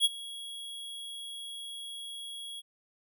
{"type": "tone with ADSR envelope", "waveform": "square", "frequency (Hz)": 3322, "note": "G#7", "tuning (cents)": 0, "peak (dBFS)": -20, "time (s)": [0, 2.62], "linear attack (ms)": 49, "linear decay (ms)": 30, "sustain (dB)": -20, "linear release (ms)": 31, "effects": []}